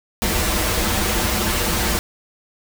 pink noise with comb filter, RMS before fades -20 dBFS, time 0.22-1.99 s, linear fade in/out 0 ms, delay 7.3 ms, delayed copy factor -0.9, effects none

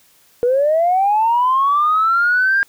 sine linear sweep, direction up, 471.9 to 1619 Hz, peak -11 dBFS, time 0.43-2.63 s, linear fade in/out 0 ms, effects tanh soft clip ceiling -7 dBFS + white hiss -53 dBFS RMS until 2.68 s

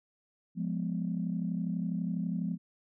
sine chord, F diminished, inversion none, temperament equal with one note detuned, 174.61 / 206.7 / 246.9 Hz, F3 / Ab3 / Cb4, 0 / -8 / 0 cents, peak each -32 / -35 / -37 dBFS, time 0.55-2.58 s, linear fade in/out 50 ms, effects tanh soft clip ceiling -21 dBFS

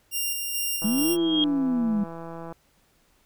5% pulse tone with tremolo, 2794 Hz, F7, in tune, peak -16 dBFS, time 0.11-1.17 s, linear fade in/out 50 ms, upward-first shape square, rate 2.3 Hz, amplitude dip 30%
click train, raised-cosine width 1 ms, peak -25 dBFS, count 284, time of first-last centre 0.82-2.525 s, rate 166 Hz
sine tone with exponential growth, 3250 Hz, G#7, 38 cents flat, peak -19 dBFS, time 0.84-1.44 s, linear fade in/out 1 ms, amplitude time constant 130 ms
sine linear two-way sweep, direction up then down, 199.1 to 350 to 199.1 Hz, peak -21 dBFS, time 0.84-2.04 s, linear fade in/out 5 ms, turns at 1.12 s
effects pink hiss -64 dBFS RMS until 3.25 s

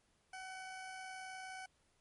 20% pulse tone with amplitude modulation, 753 Hz, F#5, 30 cents sharp, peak -40 dBFS, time 0.33-1.66 s, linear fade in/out 5 ms, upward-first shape sine, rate 59 Hz, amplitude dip 25%, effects pink hiss -75 dBFS RMS until 2 s + MP3 48 kbps

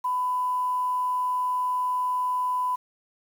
sine tone with quantisation, 1000 Hz, B5, 21 cents sharp, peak -23 dBFS, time 0.04-2.76 s, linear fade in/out 10 ms, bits 8, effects none

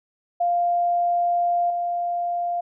sine tone with level steps, 698 Hz, F5, 1 cent flat, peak -18 / -22 dBFS, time 0.4-2.61 s, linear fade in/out 10 ms, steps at 1.7 s, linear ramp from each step 2 ms, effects none

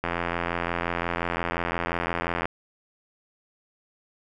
click train, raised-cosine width 0.5 ms, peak -11 dBFS, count 208, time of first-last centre 0.04-2.455 s, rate 85.7 Hz, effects none

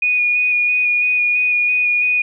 sine tone with vibrato, 2460 Hz, D#7, 20 cents flat, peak -13 dBFS, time 0.02-2.22 s, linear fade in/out 5 ms, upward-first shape square, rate 3 Hz, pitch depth 11 cents each way, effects none

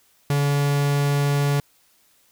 45% pulse tone, 142.8 Hz, D3, 48 cents flat, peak -18 dBFS, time 0.3-1.6 s, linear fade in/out 2 ms, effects white hiss -60 dBFS RMS until 2.31 s

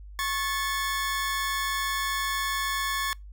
sawtooth tone pair together, 1094.9 / 1738 Hz, C#6 / A6, -22 / -22 cents, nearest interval minor sixth, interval 800 cents, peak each -26 dBFS, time 0.19-3.13 s, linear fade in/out 0 ms, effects noise-tail reverb RT60 0.2 s tail -26 dB re dry + added 50 Hz sine -41 dBFS peak until 3.32 s

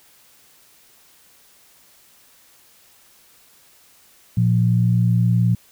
sine tone pair together, 116.54 / 175.88 Hz, A#2 / F3, 0 / +13 cents, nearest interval perfect fifth, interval 713 cents, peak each -15 / -19 dBFS, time 4.37-5.55 s, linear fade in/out 5 ms, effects white hiss -53 dBFS RMS until 5.71 s

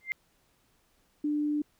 sine tone with exponential growth, 2093 Hz, C7, in tune, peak -24 dBFS, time 0.01-0.12 s, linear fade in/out 0 ms, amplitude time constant 22 ms
sine tone, 296.8 Hz, D4, 18 cents sharp, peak -26 dBFS, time 1.24-1.62 s, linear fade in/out 5 ms
effects pink hiss -69 dBFS RMS until 1.79 s

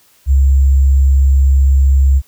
sine tone with sample-and-hold, 67.9 Hz, C#2, 35 cents flat, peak -6 dBFS, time 0.26-2.22 s, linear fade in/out 50 ms, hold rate 7350 Hz, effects white hiss -51 dBFS RMS until 2.27 s

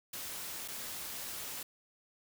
white noise with dropouts, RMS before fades -42 dBFS, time 0.13-1.63 s, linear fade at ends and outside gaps 5 ms, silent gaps 0.679-0.683 s, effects none

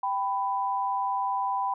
sine tone pair together, 785.1 / 995 Hz, G5 / B5, +2 / +13 cents, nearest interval major third, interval 411 cents, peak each -29 / -27 dBFS, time 0.03-1.74 s, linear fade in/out 5 ms, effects none

